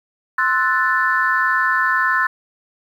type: chord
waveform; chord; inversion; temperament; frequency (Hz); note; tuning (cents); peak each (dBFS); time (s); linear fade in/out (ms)
sine; F# half-diminished seventh; second; equal; 1046.5 / 1318.5 / 1480 / 1760; C6 / E6 / F#6 / A6; 0 / 0 / 0 / 0; -20 / -22 / -20 / -18; 0.38-2.27; 5
effects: tanh soft clip ceiling -4 dBFS + 8-bit